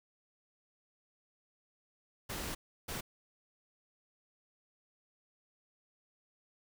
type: noise bursts at uneven times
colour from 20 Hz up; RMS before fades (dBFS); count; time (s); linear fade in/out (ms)
pink; -40; 2; 2.29-2.55 / 2.88-3.01; 10
effects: none